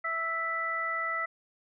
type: harmonic tone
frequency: 659.3 Hz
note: E5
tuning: in tune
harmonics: 1 / 2 / 3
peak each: -40 / -32 / -32 dBFS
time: 0.04-1.26 s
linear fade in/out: 10 ms
effects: none